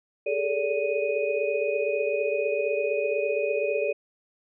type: tone cluster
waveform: sine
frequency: 406.8 / 435.4 / 450.8 / 576 / 2490 Hz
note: G#4 / A4 / A4 / D5 / D#7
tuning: -36 / -18 / +42 / -34 / +1 cents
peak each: -30 / -29 / -34 / -27 / -33 dBFS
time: 0.26-3.93 s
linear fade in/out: 10 ms
effects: none